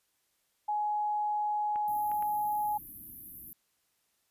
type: tone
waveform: sine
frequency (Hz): 839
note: G#5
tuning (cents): +17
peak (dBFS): -28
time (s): 0.68-2.78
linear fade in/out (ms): 10
type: clicks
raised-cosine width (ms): 0.5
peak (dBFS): -31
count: 3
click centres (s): 1.759 / 2.116 / 2.225
type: band-stop noise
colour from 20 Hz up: white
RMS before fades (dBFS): -43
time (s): 1.88-3.53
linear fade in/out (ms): 0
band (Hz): 340 to 11000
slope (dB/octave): 96
effects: white hiss -75 dBFS RMS until 4.3 s + resampled to 32000 Hz